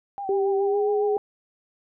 sine tone with vibrato, 784 Hz, G5, in tune, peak -29 dBFS, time 0.18-1.18 s, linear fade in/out 0 ms, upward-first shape sine, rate 7.2 Hz, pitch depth 51 cents each way
sine tone with pitch glide, 393.1 to 416.5 Hz, G4 to G#4, +5 to +5 cents, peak -20 dBFS, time 0.29-1.17 s, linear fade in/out 2 ms, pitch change +100 cents, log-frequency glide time 0.59-0.84 s
effects none

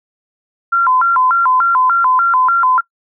sine tone with vibrato, 1184 Hz, D6, 14 cents sharp, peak -9 dBFS, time 0.72-2.81 s, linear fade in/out 10 ms, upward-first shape square, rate 3.4 Hz, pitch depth 260 cents each way, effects noise-tail reverb RT60 0.1 s tail -23 dB re dry

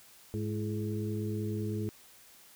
harmonic tone with a mistuned harmonic, 105.7 Hz, G#2, 31 cents sharp, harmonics 1 / 2 / 3 / 4, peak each -34 / -37 / -39 / -40 dBFS, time 0.34-1.89 s, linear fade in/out 0 ms, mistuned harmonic 3, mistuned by +84 cents, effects white hiss -57 dBFS RMS until 2.55 s

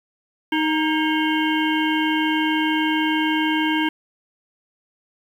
harmonic tone with a mistuned harmonic, 311.1 Hz, D#4, in tune, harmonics 1 / 3 / 5 / 7 / 9 / 10, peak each -20 / -25 / -27 / -28 / -30 / -30 dBFS, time 0.52-3.89 s, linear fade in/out 5 ms, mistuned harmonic 5, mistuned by +56 cents, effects 8-bit

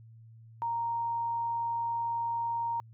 sine tone, 931 Hz, A#5, 2 cents flat, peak -29 dBFS, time 0.62-2.8 s, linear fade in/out 0 ms, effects added 113 Hz sine -50 dBFS peak until 2.93 s

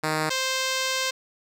5% pulse tone pair in turn, 155.6 / 523.4 Hz, D#3 / C5, 0 / 0 cents, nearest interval octave + major sixth, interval 2100 cents, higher second, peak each -12 dBFS, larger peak neither, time 0.03-0.3 / 0.3-1.11 s, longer second, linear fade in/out 10 ms, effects low-pass 12000 Hz 12 dB/octave

